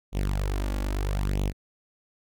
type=tone with flanger; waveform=sawtooth; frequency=49 Hz; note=G1; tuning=in tune; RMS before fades=-27 dBFS; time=0.12-1.53 s; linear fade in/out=50 ms; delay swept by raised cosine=0.3 to 3.6 ms; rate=0.77 Hz; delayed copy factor=+0.75; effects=none